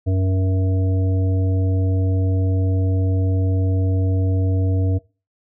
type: harmonic tone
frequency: 94.1 Hz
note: F#2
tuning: 30 cents sharp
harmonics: 1 / 3 / 5 / 7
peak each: -16 / -26 / -30 / -33 dBFS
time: 0.06-4.99 s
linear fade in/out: 20 ms
effects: noise-tail reverb RT60 0.3 s tail -20 dB re dry